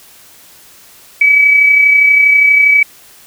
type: tone with amplitude modulation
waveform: sine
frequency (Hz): 2285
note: D7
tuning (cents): -48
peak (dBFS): -3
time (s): 1.21-2.83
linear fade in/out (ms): 5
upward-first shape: sine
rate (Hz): 32.4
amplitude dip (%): 40
effects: white hiss -41 dBFS RMS until 3.26 s